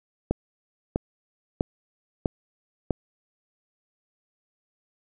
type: click train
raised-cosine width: 2 ms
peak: -9 dBFS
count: 5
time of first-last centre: 0.31-2.907 s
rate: 1.54 Hz
effects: none